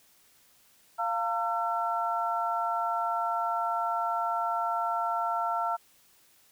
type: tone cluster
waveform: sine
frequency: 695 / 910 / 1350 Hz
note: F5 / A#5 / E6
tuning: -9 / -42 / +41 cents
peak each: -31 dBFS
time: 0.98-5.77 s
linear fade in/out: 20 ms
effects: white hiss -62 dBFS RMS until 6.51 s